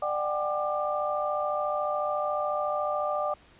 sine tone cluster, 596 / 750 / 804 / 1191 Hz, D5 / F#5 / G5 / D6, +25 / +23 / +44 / +24 cents, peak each -29 / -33 / -37 / -31 dBFS, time 0.02-3.34 s, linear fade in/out 5 ms, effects pink hiss -57 dBFS RMS until 3.59 s + resampled to 8000 Hz

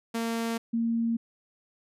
sawtooth / sine tone pair in turn, 229.3 / 230.4 Hz, A#3 / A#3, -28 / -20 cents, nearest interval unison, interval 8 cents, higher second, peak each -24 dBFS, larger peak neither, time 0.14-0.58 / 0.73-1.17 s, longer neither, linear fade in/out 10 ms, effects resampled to 32000 Hz

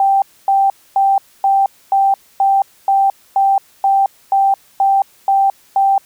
sine tone bursts, 784 Hz, G5, in tune, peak -9 dBFS, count 13, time 0-5.98 s, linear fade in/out 2 ms, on 220 ms, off 260 ms, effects white hiss -50 dBFS RMS until 6.05 s

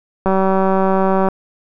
click train, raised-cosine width 1 ms, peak -3 dBFS, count 197, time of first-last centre 0.26-1.286 s, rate 191 Hz, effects none

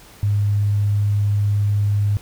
sine tone, 102.6 Hz, G#2, 21 cents flat, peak -15 dBFS, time 0.23-2.17 s, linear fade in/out 0 ms, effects pink hiss -45 dBFS RMS until 2.21 s

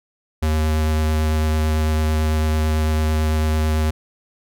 square tone with vibrato, 77.78 Hz, D#2, in tune, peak -17 dBFS, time 0.42-3.91 s, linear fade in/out 10 ms, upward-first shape sine, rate 9 Hz, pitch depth 10 cents each way, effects none

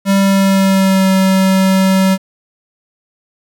square tone with pitch glide, 196 to 190.42 Hz, G3 to G3, 0 to -50 cents, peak -9 dBFS, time 0.05-2.18 s, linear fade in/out 50 ms, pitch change -50 cents, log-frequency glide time 0.19-1.1 s, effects 7-bit

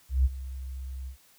sine tone with ADSR envelope, 65.41 Hz, C2, in tune, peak -17 dBFS, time 0.09-1.17 s, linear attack 160 ms, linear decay 33 ms, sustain -17 dB, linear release 97 ms, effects white hiss -60 dBFS RMS until 1.38 s

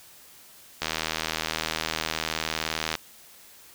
click train, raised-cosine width 0.2 ms, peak -9 dBFS, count 171, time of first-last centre 0.82-2.953 s, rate 79.7 Hz, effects white hiss -51 dBFS RMS until 3.74 s

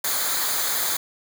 white noise with comb filter, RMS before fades -24 dBFS, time 0.04-0.97 s, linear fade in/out 5 ms, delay 0.36 ms, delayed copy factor -0.7, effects none

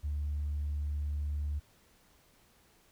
sine tone, 73.42 Hz, D2, in tune, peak -30 dBFS, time 0.03-1.6 s, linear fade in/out 20 ms, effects tanh soft clip ceiling -28 dBFS + pink hiss -65 dBFS RMS until 2.91 s

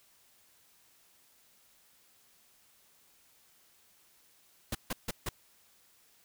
pink noise bursts, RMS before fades -34 dBFS, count 4, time 4.72-5.29 s, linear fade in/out 5 ms, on 30 ms, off 150 ms, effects white hiss -65 dBFS RMS until 6.24 s

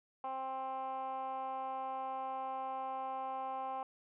15% pulse tone with band-pass filter, 263.7 Hz, C4, 14 cents sharp, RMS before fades -40 dBFS, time 0.24-3.83 s, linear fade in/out 2 ms, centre 890 Hz, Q 4.1, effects resampled to 8000 Hz

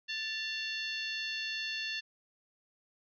harmonic tone with a mistuned harmonic, 880 Hz, A5, in tune, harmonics 2 / 3 / 4 / 5 / 6 / 7, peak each -40 / -39 / -41 / -41 / -51 / -54 dBFS, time 0.08-2.01 s, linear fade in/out 20 ms, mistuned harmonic 3, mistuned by +66 cents, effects none

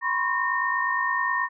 sine tone cluster, 991 / 1050 / 1099 / 1835 Hz, B5 / C6 / C#6 / A#6, +6 / +6 / -15 / -28 cents, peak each -29 / -30 / -29 / -25 dBFS, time 0.01-1.49 s, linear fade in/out 50 ms, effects none

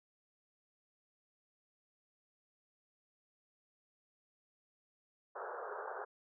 pink band-pass noise, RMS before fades -44 dBFS, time 5.35-6.05 s, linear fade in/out 10 ms, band 390 to 1600 Hz, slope 96 dB/octave, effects none

